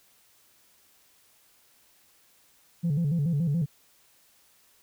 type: tone with vibrato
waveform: sine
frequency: 156 Hz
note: D#3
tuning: 5 cents sharp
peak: -21 dBFS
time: 2.83-3.66 s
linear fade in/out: 20 ms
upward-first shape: square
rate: 7 Hz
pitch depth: 150 cents each way
effects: tanh soft clip ceiling -21 dBFS + white hiss -62 dBFS RMS until 4.82 s

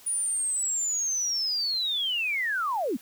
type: linear sweep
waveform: sine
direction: down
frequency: 9700 to 200 Hz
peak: -25 dBFS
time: 0.06-2.97 s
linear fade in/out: 10 ms
effects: white hiss -52 dBFS RMS until 3.01 s

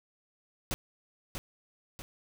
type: noise with echo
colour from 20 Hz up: pink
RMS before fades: -32 dBFS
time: 0.71-0.74 s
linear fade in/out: 0 ms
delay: 640 ms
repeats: 2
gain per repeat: -6 dB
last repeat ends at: 2.02 s
effects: none

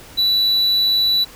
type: tone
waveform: triangle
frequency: 3951 Hz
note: B7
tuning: in tune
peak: -12 dBFS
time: 0.17-1.25 s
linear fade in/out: 20 ms
effects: pink hiss -41 dBFS RMS until 1.35 s

